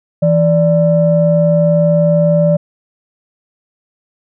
sine tone pair together, 164.6 / 586.6 Hz, E3 / D5, -2 / -2 cents, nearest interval octave + minor seventh, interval 2200 cents, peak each -10 dBFS, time 0.22-2.57 s, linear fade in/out 10 ms, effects tanh soft clip ceiling 0 dBFS

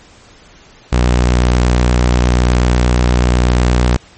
sawtooth tone with vibrato, 61 Hz, B1, 21 cents flat, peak -5 dBFS, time 0.92-3.97 s, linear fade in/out 10 ms, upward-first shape sine, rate 8.3 Hz, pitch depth 16 cents each way, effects pink hiss -43 dBFS RMS until 4.17 s + MP3 32 kbps

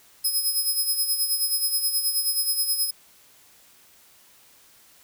5% pulse tone with tremolo, 5100 Hz, D#8, 42 cents sharp, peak -14 dBFS, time 0.24-2.91 s, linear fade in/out 10 ms, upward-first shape sine, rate 9.4 Hz, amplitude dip 60%, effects white hiss -55 dBFS RMS until 5.03 s

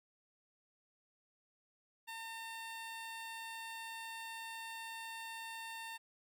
15% pulse tone, 906 Hz, A#5, 50 cents flat, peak -38 dBFS, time 2.07-5.98 s, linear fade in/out 20 ms, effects none

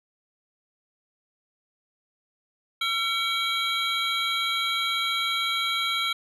triangle tone cluster, 1354 / 2267 / 3239 / 3927 Hz, E6 / C#7 / G#7 / B7, +46 / +38 / -44 / -11 cents, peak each -28 dBFS, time 2.81-6.13 s, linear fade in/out 5 ms, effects resampled to 32000 Hz

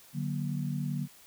sine chord, D augmented, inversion none, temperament equal with one note detuned, 146.83 / 185 / 237 Hz, D3 / F#3 / A#3, 0 / 0 / +29 cents, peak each -32 / -36 / -37 dBFS, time 0.13-1.08 s, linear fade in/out 50 ms, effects white hiss -56 dBFS RMS until 1.26 s

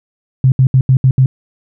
sine tone bursts at uneven times, 130.81 Hz, C3, in tune, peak -5 dBFS, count 6, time 0.44-0.52 / 0.59-0.67 / 0.74-0.81 / 0.89-0.97 / 1.04-1.11 / 1.18-1.26 s, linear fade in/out 2 ms, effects none

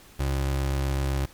30% pulse tone, 68 Hz, C#2, 33 cents flat, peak -21 dBFS, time 0.19-1.26 s, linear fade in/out 10 ms, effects pink hiss -51 dBFS RMS until 1.33 s + MP3 96 kbps

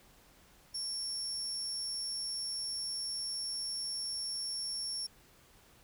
35% pulse tone, 5470 Hz, F8, 37 cents flat, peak -33 dBFS, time 0.74-5.07 s, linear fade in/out 10 ms, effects pink hiss -62 dBFS RMS until 5.83 s

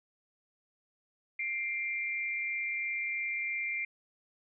sine tone pair together, 2103 / 2360 Hz, C7 / D7, +8 / +8 cents, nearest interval major second, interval 200 cents, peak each -34 / -35 dBFS, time 1.39-3.85 s, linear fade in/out 5 ms, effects none

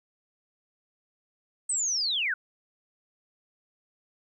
sine linear sweep, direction down, 8372 to 1409 Hz, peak -25 dBFS, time 1.69-2.34 s, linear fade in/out 5 ms, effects 11-bit

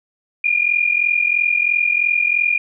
sine tone pair together, 2400 / 2443 Hz, D7 / D#7, +37 / -32 cents, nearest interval unison, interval 31 cents, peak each -17 dBFS, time 0.44-2.58 s, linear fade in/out 5 ms, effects none

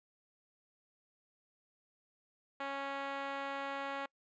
5% pulse tone with band-pass filter, 276.5 Hz, C#4, 4 cents flat, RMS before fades -40 dBFS, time 2.6-4.06 s, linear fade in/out 5 ms, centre 720 Hz, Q 0.77, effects noise-tail reverb RT60 0.1 s tail -26 dB re dry + resampled to 16000 Hz

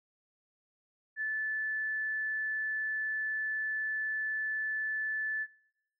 sine tone, 1744 Hz, A6, 16 cents flat, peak -31 dBFS, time 1.16-5.47 s, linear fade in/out 50 ms, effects noise-tail reverb RT60 0.7 s tail -19 dB re dry

